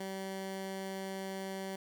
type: tone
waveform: 15% pulse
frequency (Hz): 192.2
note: G3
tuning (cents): -34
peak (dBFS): -32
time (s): 0-1.76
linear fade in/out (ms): 5
effects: 12-bit